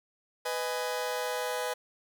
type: chord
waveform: sawtooth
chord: G# minor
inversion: first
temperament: just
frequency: 498.4 / 623 / 830.6 Hz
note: B4 / D#5 / G#5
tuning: +16 / +2 / 0 cents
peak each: -29 / -33 / -33 dBFS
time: 0.45-1.74 s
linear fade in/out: 10 ms
effects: none